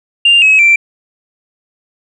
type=tone with pitch steps; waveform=sine; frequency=2794 / 2562 / 2349 Hz; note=F7 / E7 / D7; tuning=0 / -50 / 0 cents; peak=-3 dBFS; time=0.25-0.76 s; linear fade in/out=5 ms; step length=170 ms; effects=tanh soft clip ceiling -1 dBFS